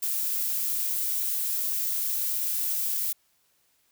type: noise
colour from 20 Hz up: violet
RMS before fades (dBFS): -28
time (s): 0.02-3.13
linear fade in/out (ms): 10
effects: white hiss -68 dBFS RMS until 3.91 s